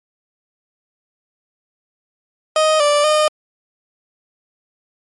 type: tone with pitch steps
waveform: 30% pulse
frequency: 624 / 586 / 611 Hz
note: D#5 / D5 / D#5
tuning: +5 / -4 / -32 cents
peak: -9 dBFS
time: 2.56-3.28 s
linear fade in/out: 2 ms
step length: 240 ms
effects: MP3 48 kbps